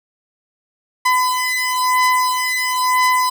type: beating tone pair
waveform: 30% pulse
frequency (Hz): 1008 / 1009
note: B5 / B5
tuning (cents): +35 / +37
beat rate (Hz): 1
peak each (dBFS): -15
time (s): 1.05-3.3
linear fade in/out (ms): 10
effects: none